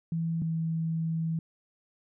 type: tone pair in turn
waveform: sine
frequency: 164.81 / 162.73 Hz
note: E3 / E3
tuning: 0 / -22 cents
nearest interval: unison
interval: 22 cents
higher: first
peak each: -27 dBFS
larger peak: neither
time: 0.12-0.42 / 0.42-1.39 s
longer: second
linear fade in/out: 2 ms
effects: none